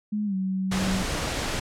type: tone with pitch glide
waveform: sine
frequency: 210 to 189.26 Hz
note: G#3 to F#3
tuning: +19 to +39 cents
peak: -24 dBFS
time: 0.12-1.03 s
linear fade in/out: 10 ms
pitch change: -180 cents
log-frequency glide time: 0.25-0.35 s
type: noise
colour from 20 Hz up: pink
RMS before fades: -28 dBFS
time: 0.71-1.6 s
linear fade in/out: 10 ms
effects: low-pass 8000 Hz 12 dB/octave